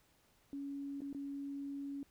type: tone with dropouts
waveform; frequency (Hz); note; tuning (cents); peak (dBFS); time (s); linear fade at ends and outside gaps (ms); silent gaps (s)
sine; 280; C#4; +18; -40; 0.53-2.03; 1; 1.006-1.018 / 1.129-1.147
effects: pink hiss -71 dBFS RMS until 2.1 s